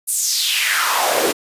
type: noise with high-pass filter sweep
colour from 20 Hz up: pink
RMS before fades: -18 dBFS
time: 0.07-1.33 s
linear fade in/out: 20 ms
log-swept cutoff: 10000 to 340 Hz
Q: 3.3
effects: resampled to 32000 Hz